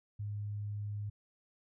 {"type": "tone", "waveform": "sine", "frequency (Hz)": 103.5, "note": "G#2", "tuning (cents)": -5, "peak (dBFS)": -36, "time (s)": [0.19, 1.1], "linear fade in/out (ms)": 10, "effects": []}